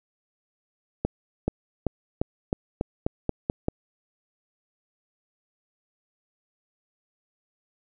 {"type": "accelerating click train", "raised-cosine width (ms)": 2, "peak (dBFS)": -10, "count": 10, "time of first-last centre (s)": [1.05, 3.684], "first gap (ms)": 430, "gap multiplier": 0.9, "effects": []}